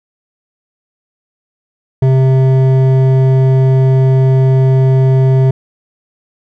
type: tone with hard clipping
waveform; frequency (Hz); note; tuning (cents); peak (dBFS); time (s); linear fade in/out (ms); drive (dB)
triangle; 131.8; C3; +13; -8; 2.02-5.51; 5; 14
effects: none